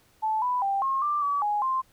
sine tone with pitch steps, 872 / 992 / 789 / 1076 / 1182 / 1143 / 831 / 1049 Hz, A5 / B5 / G5 / C6 / D6 / D6 / G#5 / C6, -16 / +7 / +11 / +48 / +11 / -47 / +1 / +4 cents, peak -23 dBFS, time 0.22-1.82 s, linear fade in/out 20 ms, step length 200 ms, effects pink hiss -62 dBFS RMS until 1.92 s

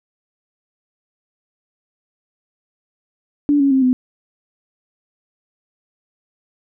sine tone with pitch steps, 290 / 277.4 / 265.3 / 253.8 Hz, D4 / C#4 / C4 / B3, -22 / +1 / +24 / +47 cents, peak -11 dBFS, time 3.49-3.93 s, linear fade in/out 0 ms, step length 110 ms, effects none

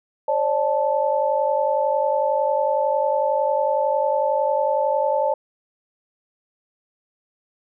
sine tone cluster, 542 / 593 / 876 Hz, C#5 / D5 / A5, -39 / +17 / -8 cents, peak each -22 dBFS, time 0.28-5.34 s, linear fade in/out 5 ms, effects none

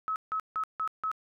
sine tone bursts, 1287 Hz, E6, 42 cents flat, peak -28 dBFS, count 5, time 0.08-1.115 s, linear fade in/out 0 ms, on 79 ms, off 160 ms, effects none

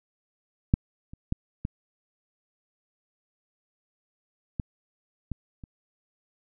clicks, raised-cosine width 5 ms, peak -6 / -30 / -13 / -17 / -16 / -19 / -29 dBFS, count 7, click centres 0.739 / 1.135 / 1.324 / 1.651 / 4.598 / 5.317 / 5.638 s, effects none

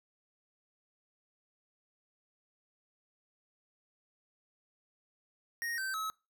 square tone with pitch steps, 1864.7 / 1550 / 1288.4 Hz, A#6 / G6 / E6, 0 / -20 / -40 cents, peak -35 dBFS, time 5.62-6.1 s, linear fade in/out 0 ms, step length 160 ms, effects noise-tail reverb RT60 0.3 s tail -24 dB re dry

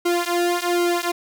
sawtooth tone with flanger, 349.2 Hz, F4, in tune, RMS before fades -21 dBFS, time 0.05-1.12 s, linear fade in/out 10 ms, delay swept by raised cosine 1.7 to 3.8 ms, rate 1.3 Hz, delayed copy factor -1, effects none

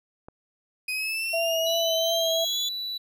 click, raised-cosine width 1 ms, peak -28 dBFS, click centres 0.285 s
35% pulse linear sweep, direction up, 2489 to 3456 Hz, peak -25 dBFS, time 0.88-2.69 s, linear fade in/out 5 ms
sine tone with vibrato, 659.3 Hz, E5, in tune, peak -24 dBFS, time 1.33-2.45 s, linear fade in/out 10 ms, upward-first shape triangle, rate 2.8 Hz, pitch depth 27 cents each way
triangle tone, 3951 Hz, B7, in tune, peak -28 dBFS, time 1.66-2.98 s, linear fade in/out 10 ms
effects none

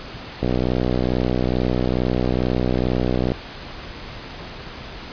click train, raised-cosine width 2 ms, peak -7 dBFS, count 181, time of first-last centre 0.43-3.319 s, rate 62.3 Hz, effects pink hiss -35 dBFS RMS until 5.12 s + resampled to 11025 Hz

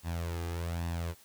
sawtooth tone with flanger, 84.7 Hz, E2, 48 cents sharp, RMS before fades -35 dBFS, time 0.03-1.15 s, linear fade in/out 50 ms, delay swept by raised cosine 1.1 to 2.5 ms, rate 1.2 Hz, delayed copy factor +0.6, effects white hiss -59 dBFS RMS until 1.24 s

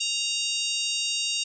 harmonic tone with a mistuned harmonic, 932.3 Hz, A#5, in tune, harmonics 3 / 4 / 5 / 6 / 7 / 8 / 9, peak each -29 / -31 / -33 / -35 / -36 / -37 / -38 dBFS, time 0-1.44 s, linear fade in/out 10 ms, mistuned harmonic 8, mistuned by -37 cents, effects none

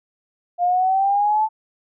sine exponential sweep, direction up, 698.5 to 880 Hz, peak -15 dBFS, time 0.58-1.49 s, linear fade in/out 50 ms, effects none

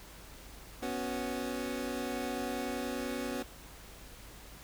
25% pulse chord, B suspended second, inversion none, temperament equal, 246.9 / 277.2 / 370 Hz, B3 / C#4 / F#4, 0 / 0 / 0 cents, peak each -34 / -35 / -37 dBFS, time 0.82-3.43 s, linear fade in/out 10 ms, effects added 50 Hz sine -53 dBFS peak until 4.63 s + pink hiss -52 dBFS RMS until 4.63 s

